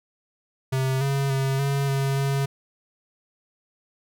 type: tone with pitch steps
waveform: square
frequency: 132.1 / 138.2 / 134.9 / 139.2 / 136.9 / 138 Hz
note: C3 / C#3 / C#3 / C#3 / C#3 / C#3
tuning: +17 / -5 / -47 / +8 / -21 / -7 cents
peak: -22 dBFS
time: 0.72-2.46 s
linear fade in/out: 10 ms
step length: 290 ms
effects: none